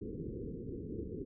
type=low-pass noise; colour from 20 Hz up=white; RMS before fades=-42 dBFS; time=0.01-1.25 s; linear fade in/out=10 ms; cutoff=470 Hz; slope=96 dB/octave; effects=none